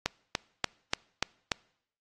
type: click train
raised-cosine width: 0.2 ms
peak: -9 dBFS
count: 6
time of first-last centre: 0.06-1.518 s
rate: 3.43 Hz
effects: noise-tail reverb RT60 0.7 s tail -25 dB re dry + AAC 32 kbps